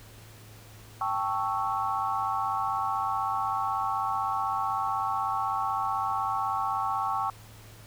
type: chord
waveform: sine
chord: A dominant seventh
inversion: third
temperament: equal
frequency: 784 / 880 / 1108.7 / 1318.5 Hz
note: G5 / A5 / C#6 / E6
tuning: 0 / 0 / 0 / 0 cents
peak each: -31 / -33 / -30 / -34 dBFS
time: 1.01-7.3 s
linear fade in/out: 2 ms
effects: added 108 Hz sine -49 dBFS peak until 7.86 s + pink hiss -52 dBFS RMS until 7.86 s